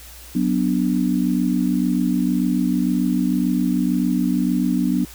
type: chord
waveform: sine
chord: B minor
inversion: second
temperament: equal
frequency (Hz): 185 / 246.9 / 293.7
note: F#3 / B3 / D4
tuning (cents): 0 / 0 / 0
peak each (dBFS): -21 / -20 / -22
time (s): 0.35-5.05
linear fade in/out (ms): 5
effects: added 60 Hz sine -42 dBFS peak until 5.14 s + white hiss -42 dBFS RMS until 5.14 s